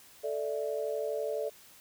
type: chord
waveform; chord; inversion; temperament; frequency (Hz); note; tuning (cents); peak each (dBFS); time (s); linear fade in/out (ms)
sine; A suspended fourth; none; equal; 440 / 587.3 / 659.3; A4 / D5 / E5; 0 / 0 / 0; -34 / -34 / -39; 0.23-1.5; 20
effects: white hiss -56 dBFS RMS until 1.8 s